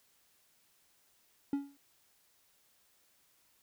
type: tone with exponential decay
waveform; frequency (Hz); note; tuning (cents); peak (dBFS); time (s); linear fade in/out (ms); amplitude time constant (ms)
triangle; 280.8; C#4; +22; -25; 1.53-1.77; 2; 52
effects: white hiss -70 dBFS RMS until 3.62 s